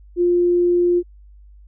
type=tone; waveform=sine; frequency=351.3 Hz; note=F4; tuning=10 cents sharp; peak=-13 dBFS; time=0.16-1.03 s; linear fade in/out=50 ms; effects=added 50 Hz sine -42 dBFS peak until 1.67 s